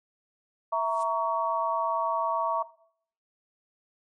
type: chord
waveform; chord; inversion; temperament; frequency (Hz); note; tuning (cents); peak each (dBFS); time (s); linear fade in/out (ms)
sine; A# diminished; second; equal with one note detuned; 659.3 / 932.3 / 1122.9; E5 / A#5 / C#6; 0 / 0 / +22; -28; 0.72-2.63; 10
type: noise with exponential growth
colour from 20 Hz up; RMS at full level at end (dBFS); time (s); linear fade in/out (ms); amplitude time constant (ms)
violet; -38; 0.79-1.03; 1; 52
effects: noise-tail reverb RT60 0.6 s tail -18 dB re dry + MP3 48 kbps